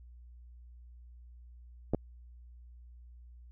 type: clicks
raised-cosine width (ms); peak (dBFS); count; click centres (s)
2; -16; 2; 1.936 / 1.947
effects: added 60 Hz sine -50 dBFS peak until 3.51 s